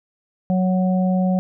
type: harmonic tone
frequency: 185 Hz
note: F#3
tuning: in tune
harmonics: 1 / 3 / 4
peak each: -16 / -26 / -28 dBFS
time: 0.5-1.39 s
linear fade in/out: 0 ms
effects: none